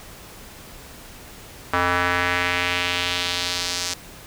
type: tone with band-pass filter sweep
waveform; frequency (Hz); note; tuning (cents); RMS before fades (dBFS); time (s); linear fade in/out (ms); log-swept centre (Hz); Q
square; 88.7; F2; +27; -23; 1.73-3.94; 5; 1300 to 5800; 1.7
effects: pink hiss -42 dBFS RMS until 4.26 s